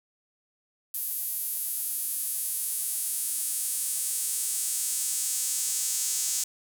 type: tone with high-pass filter sweep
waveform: sawtooth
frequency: 255.9 Hz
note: C4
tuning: 38 cents flat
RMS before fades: -30 dBFS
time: 0.94-6.44 s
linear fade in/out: 5 ms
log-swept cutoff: 12000 to 7200 Hz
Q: 2.2
effects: none